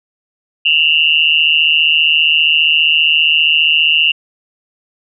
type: tone with amplitude modulation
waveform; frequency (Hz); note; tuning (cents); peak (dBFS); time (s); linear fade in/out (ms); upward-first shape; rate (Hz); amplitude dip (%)
sine; 2794; F7; 0; -4; 0.65-4.12; 10; sine; 155; 100
effects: none